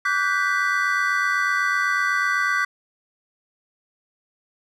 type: chord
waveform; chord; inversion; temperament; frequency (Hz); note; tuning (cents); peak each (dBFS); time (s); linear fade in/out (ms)
triangle; G major seventh; second; equal with one note detuned; 1153.8 / 1480 / 1568 / 1975.5; D6 / F#6 / G6 / B6; -31 / 0 / 0 / 0; -23; 0.05-2.65; 5
effects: none